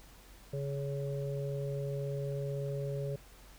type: harmonic tone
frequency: 139.7 Hz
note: C#3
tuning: 14 cents sharp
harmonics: 1 / 3 / 4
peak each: -35 / -40 / -41 dBFS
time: 0.53-3.16 s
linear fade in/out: 5 ms
effects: added 46 Hz sine -56 dBFS peak until 3.58 s + pink hiss -58 dBFS RMS until 3.58 s